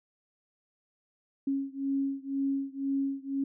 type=beating tone pair; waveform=sine; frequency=273.4 / 275.4 Hz; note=C#4 / C#4; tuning=-24 / -11 cents; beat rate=2 Hz; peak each=-31 / -32 dBFS; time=1.47-3.44 s; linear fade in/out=5 ms; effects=none